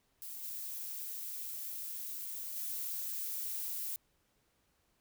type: noise with level steps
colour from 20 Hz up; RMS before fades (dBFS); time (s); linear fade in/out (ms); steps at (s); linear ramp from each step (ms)
violet; -45 / -42 / -39; 0.22-3.96; 0; 0.42 / 2.55; 20
effects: pink hiss -75 dBFS RMS until 5 s